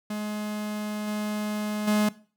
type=tone with level steps; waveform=45% pulse; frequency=210.8 Hz; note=G#3; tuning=26 cents sharp; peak=-29 / -27 / -20 dBFS; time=0.1-2.09 s; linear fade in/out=5 ms; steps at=1.07 / 1.87 s; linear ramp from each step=10 ms; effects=noise-tail reverb RT60 0.4 s tail -19 dB re dry